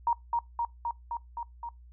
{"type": "tone with echo", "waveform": "sine", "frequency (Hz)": 941, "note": "A#5", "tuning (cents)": 16, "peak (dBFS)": -22, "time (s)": [0.07, 0.13], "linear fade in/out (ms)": 2, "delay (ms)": 260, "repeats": 6, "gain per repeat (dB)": -2, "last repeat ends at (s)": 1.69, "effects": ["noise-tail reverb RT60 0.2 s tail -24 dB re dry", "added 60 Hz sine -49 dBFS peak until 1.92 s"]}